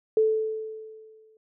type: tone with exponential decay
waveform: sine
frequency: 437.8 Hz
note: A4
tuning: 9 cents flat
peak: -16 dBFS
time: 0.17-1.37 s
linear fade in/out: 2 ms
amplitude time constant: 260 ms
effects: none